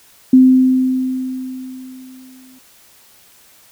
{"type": "tone with exponential decay", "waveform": "sine", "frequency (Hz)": 258.2, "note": "C4", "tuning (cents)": -23, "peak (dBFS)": -3, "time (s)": [0.33, 2.59], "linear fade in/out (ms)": 5, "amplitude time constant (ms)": 490, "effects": ["white hiss -48 dBFS RMS until 3.71 s"]}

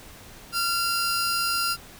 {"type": "tone pair together", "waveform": "sawtooth", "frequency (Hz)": [1380, 4918], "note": ["F6", "D#8"], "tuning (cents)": [-21, -21], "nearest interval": "octave + minor seventh", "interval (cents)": 2200, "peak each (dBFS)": [-21, -25], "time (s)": [0.52, 1.77], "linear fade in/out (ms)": 50, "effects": ["pink hiss -46 dBFS RMS until 1.99 s"]}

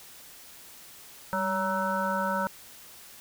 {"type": "harmonic tone with a mistuned harmonic", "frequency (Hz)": 188.2, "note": "F#3", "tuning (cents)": 30, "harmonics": [1, 3, 5, 7, 8], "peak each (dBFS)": [-33, -32, -30, -33, -34], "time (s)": [1.33, 2.47], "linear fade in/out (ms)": 0, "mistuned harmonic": 1, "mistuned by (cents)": 70, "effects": ["white hiss -49 dBFS RMS until 3.2 s"]}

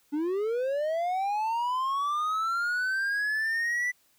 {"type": "linear sweep", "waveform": "triangle", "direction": "up", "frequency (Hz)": [283.8, 1986], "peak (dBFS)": -24, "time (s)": [0.12, 3.92], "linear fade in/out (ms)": 20, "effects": ["white hiss -66 dBFS RMS until 4.18 s"]}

